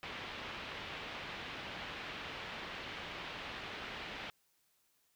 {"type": "low-pass noise", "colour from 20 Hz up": "white", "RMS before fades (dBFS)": -45, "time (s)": [0.03, 4.3], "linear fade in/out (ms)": 0, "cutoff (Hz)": 3300, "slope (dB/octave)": 24, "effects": ["white hiss -75 dBFS RMS until 5.15 s"]}